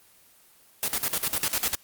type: noise with tremolo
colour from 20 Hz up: white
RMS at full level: -25 dBFS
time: 0.83-1.75 s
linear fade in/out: 0 ms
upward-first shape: square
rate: 10 Hz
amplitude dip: 80%
effects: white hiss -57 dBFS RMS until 1.83 s + Opus 24 kbps